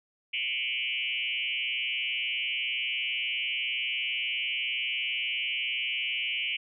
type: tone with frequency modulation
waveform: sine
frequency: 2637 Hz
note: E7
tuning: in tune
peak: -28 dBFS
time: 0.33-6.57 s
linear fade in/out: 10 ms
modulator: 127 Hz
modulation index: 3.4
effects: none